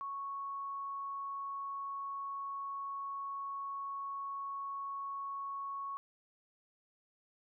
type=tone; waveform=sine; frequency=1107 Hz; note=C#6; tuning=3 cents flat; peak=-38 dBFS; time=0.01-5.97 s; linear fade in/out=0 ms; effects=none